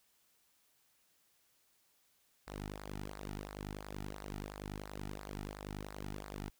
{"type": "tone with flanger", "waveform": "sawtooth", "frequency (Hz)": 50.5, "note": "G#1", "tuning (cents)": -48, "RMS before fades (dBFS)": -45, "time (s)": [2.47, 6.5], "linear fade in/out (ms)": 5, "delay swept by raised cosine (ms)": [0.31, 1.91], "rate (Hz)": 2.9, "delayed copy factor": -0.75, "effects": ["white hiss -73 dBFS RMS until 6.59 s"]}